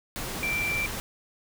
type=tone in noise; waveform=sine; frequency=2349 Hz; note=D7; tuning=in tune; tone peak=-26 dBFS; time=0.43-0.86 s; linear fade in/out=0 ms; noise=pink; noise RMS=-34 dBFS; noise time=0.16-1 s; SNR=+5 dB; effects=none